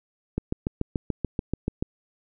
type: click train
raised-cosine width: 3 ms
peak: -12 dBFS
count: 11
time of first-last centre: 0.38-1.825 s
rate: 6.92 Hz
effects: none